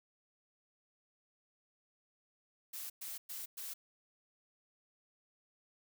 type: noise bursts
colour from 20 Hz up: blue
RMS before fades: -44 dBFS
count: 4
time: 2.73-3.74 s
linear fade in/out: 10 ms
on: 170 ms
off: 110 ms
effects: none